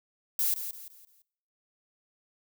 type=noise with echo; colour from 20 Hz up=violet; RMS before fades=-27 dBFS; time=0.39-0.54 s; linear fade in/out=2 ms; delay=170 ms; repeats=4; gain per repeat=-9 dB; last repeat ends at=1.22 s; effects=noise-tail reverb RT60 0.7 s tail -22 dB re dry